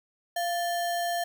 sine tone with sample-and-hold, 692 Hz, F5, 16 cents flat, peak -26 dBFS, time 0.36-1.24 s, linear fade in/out 5 ms, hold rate 2450 Hz, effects none

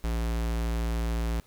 square tone, 57.1 Hz, A#1, 35 cents flat, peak -27 dBFS, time 0.04-1.4 s, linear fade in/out 0 ms, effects pink hiss -60 dBFS RMS until 1.46 s

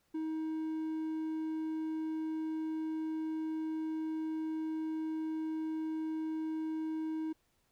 triangle tone, 316.2 Hz, D#4, 28 cents sharp, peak -32 dBFS, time 0.14-7.33 s, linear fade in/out 10 ms, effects pink hiss -75 dBFS RMS until 7.71 s

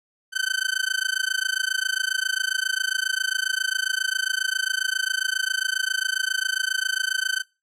sawtooth tone with amplitude modulation, 1534 Hz, G6, 38 cents flat, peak -15 dBFS, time 0.32-7.44 s, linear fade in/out 50 ms, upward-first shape sine, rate 27.4 Hz, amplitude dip 100%, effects noise-tail reverb RT60 0.3 s tail -25 dB re dry + low-pass 11000 Hz 12 dB/octave

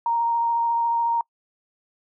sine tone with vibrato, 932.3 Hz, A#5, in tune, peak -19 dBFS, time 0.06-1.21 s, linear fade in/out 2 ms, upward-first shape sine, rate 14 Hz, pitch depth 11 cents each way, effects noise-tail reverb RT60 0.1 s tail -26 dB re dry

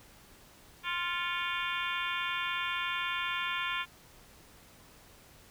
harmonic tone with a mistuned harmonic, 349.2 Hz, F4, in tune, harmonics 3 / 4 / 5 / 6 / 7 / 8 / 9 / 10, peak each -37 / -38 / -39 / -40 / -40 / -41 / -42 / -42 dBFS, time 0.83-3.86 s, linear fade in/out 50 ms, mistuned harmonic 6, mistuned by +91 cents, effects pink hiss -57 dBFS RMS until 5.5 s

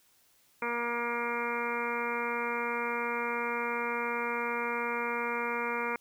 harmonic tone, 237.2 Hz, A#3, 30 cents sharp, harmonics 1 / 2 / 3 / 4 / 5 / 6 / 7 / 8 / 9 / 10, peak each -41 / -36 / -47 / -36 / -39 / -38 / -45 / -46 / -39 / -39 dBFS, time 0.62-5.96 s, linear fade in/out 2 ms, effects white hiss -66 dBFS RMS until 6 s

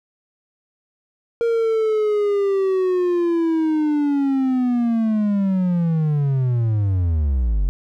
triangle linear sweep, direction down, 467.9 to 43.65 Hz, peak -14 dBFS, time 1.41-7.69 s, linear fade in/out 0 ms, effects none

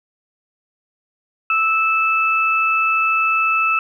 sine tone pair together, 1313 / 2626 Hz, E6 / E7, -7 / -7 cents, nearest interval octave, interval 1200 cents, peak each -17 dBFS, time 1.5-3.79 s, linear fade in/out 2 ms, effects 9-bit

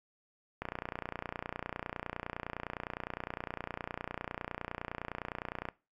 click train, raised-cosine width 0.5 ms, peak -21 dBFS, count 152, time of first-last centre 0.62-5.687 s, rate 29.8 Hz, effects noise-tail reverb RT60 0.3 s tail -20 dB re dry + MP3 96 kbps

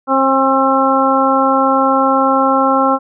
harmonic tone with a mistuned harmonic, 267.2 Hz, C4, 36 cents sharp, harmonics 1 / 2 / 3 / 4 / 5, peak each -16 / -16 / -16 / -16 / -16 dBFS, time 0.07-2.99 s, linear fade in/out 50 ms, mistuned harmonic 3, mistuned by +16 cents, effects none

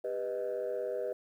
sine chord, G augmented, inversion none, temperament equal with one note detuned, 397.5 / 493.9 / 622.3 Hz, G4 / B4 / D#5, +24 / 0 / 0 cents, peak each -37 / -34 / -36 dBFS, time 0.04-1.13 s, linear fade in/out 5 ms, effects tanh soft clip ceiling -27 dBFS + 11-bit

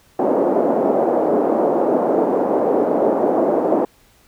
white band-pass noise, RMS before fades -17 dBFS, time 0.19-3.85 s, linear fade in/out 2 ms, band 250 to 660 Hz, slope 24 dB/octave, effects pink hiss -54 dBFS RMS until 4.27 s

